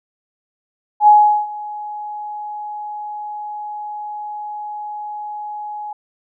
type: tone with ADSR envelope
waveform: sine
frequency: 839 Hz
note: G#5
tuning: 17 cents sharp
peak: -4 dBFS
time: 1-5.93 s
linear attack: 75 ms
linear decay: 390 ms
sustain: -21 dB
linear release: 4 ms
effects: none